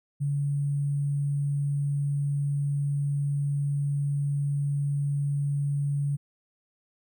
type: tone with sample-and-hold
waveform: sine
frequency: 142.5 Hz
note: C#3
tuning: 48 cents sharp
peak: -24 dBFS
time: 0.2-6.17 s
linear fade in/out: 20 ms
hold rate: 8820 Hz
effects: none